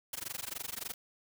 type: noise with amplitude modulation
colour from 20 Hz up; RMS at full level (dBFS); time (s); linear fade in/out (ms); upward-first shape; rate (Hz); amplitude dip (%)
white; -37; 0.13-0.94; 2; sine; 23.5; 100
effects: none